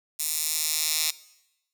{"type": "tone with high-pass filter sweep", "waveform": "10% pulse", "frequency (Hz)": 155.56, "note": "D#3", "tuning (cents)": 0, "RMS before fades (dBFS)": -27, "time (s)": [0.19, 1.11], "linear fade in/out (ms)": 10, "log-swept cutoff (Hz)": [8200, 4600], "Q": 0.93, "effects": ["noise-tail reverb RT60 0.9 s tail -19 dB re dry"]}